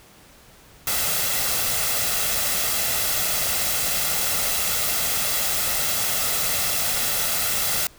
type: noise with comb filter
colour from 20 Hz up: white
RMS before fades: -23 dBFS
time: 0.87-7.87 s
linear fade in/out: 2 ms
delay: 1.5 ms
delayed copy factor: +0.5
effects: pink hiss -50 dBFS RMS until 7.98 s